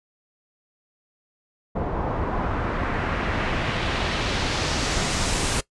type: noise with low-pass filter sweep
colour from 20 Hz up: pink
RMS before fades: -25 dBFS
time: 1.75-5.61 s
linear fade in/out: 10 ms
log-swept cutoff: 760 to 9800 Hz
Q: 1.2
effects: noise-tail reverb RT60 0.1 s tail -19 dB re dry + resampled to 24000 Hz